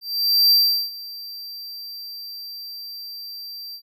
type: tone with ADSR envelope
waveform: square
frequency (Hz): 4699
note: D8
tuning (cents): 0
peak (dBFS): -12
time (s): 0.01-3.82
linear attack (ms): 500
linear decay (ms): 390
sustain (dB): -21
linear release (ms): 76
effects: none